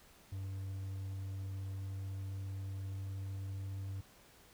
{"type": "tone with pitch glide", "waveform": "triangle", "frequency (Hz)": [96.4, 97.07], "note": ["G2", "G2"], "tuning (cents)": [-28, -16], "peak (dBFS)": -37, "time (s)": [0.32, 4.01], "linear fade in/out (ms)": 5, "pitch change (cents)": 12, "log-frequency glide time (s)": [0.71, 3.81], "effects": ["pink hiss -62 dBFS RMS until 4.53 s"]}